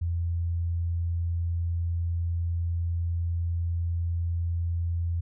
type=tone; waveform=sine; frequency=85 Hz; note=F2; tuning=46 cents flat; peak=-25 dBFS; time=0.01-5.21 s; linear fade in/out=10 ms; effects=none